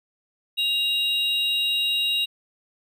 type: tone pair together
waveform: triangle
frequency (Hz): 2800 / 3815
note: F7 / A#7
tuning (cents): +4 / +39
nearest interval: perfect fourth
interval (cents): 535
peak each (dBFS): -22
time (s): 0.57-2.26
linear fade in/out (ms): 20
effects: none